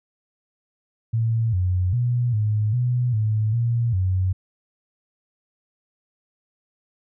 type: tone with pitch steps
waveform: sine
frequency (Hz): 113.8 / 91.2 / 121.7 / 106.6 / 123.4 / 108.2 / 117.6 / 93.1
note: A#2 / F#2 / B2 / G#2 / B2 / A2 / A#2 / F#2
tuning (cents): -41 / -24 / -25 / +46 / -1 / -29 / +16 / +11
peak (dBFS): -18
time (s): 1.13-4.33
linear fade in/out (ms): 10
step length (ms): 400
effects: none